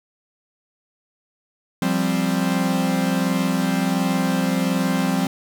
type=chord; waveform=45% pulse; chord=F suspended second; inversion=none; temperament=equal; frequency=174.61 / 196 / 261.6 Hz; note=F3 / G3 / C4; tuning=0 / 0 / 0 cents; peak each=-23 dBFS; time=1.82-5.27 s; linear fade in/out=2 ms; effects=none